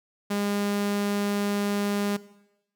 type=tone; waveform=sawtooth; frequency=203.4 Hz; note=G#3; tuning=36 cents flat; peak=-21 dBFS; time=0.3-2.17 s; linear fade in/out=10 ms; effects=noise-tail reverb RT60 0.9 s tail -18 dB re dry